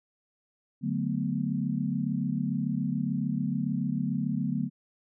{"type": "chord", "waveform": "sine", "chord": "B minor seventh", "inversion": "first", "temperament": "equal", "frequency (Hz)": [146.83, 185, 220, 246.9], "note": ["D3", "F#3", "A3", "B3"], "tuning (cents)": [0, 0, 0, 0], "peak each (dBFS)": -32, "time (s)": [0.81, 4.7], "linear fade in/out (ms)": 50, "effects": []}